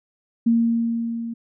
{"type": "tone with level ramp", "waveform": "sine", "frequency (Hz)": 231.3, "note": "A#3", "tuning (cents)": -13, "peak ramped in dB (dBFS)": [-13, -27], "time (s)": [0.46, 1.34], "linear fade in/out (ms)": 10, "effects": []}